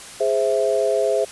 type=chord; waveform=sine; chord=Ab augmented; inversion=none; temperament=equal; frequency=415.3 / 523.3 / 659.3 Hz; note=Ab4 / C5 / E5; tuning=0 / 0 / 0 cents; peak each=-21 dBFS; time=0.2-1.25 s; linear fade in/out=10 ms; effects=white hiss -38 dBFS RMS until 1.31 s + resampled to 24000 Hz